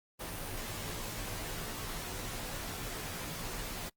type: noise with comb filter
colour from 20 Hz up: pink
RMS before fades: -40 dBFS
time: 0.19-3.9 s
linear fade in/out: 20 ms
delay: 15 ms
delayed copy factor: -1
effects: noise-tail reverb RT60 0.1 s tail -25 dB re dry + Opus 32 kbps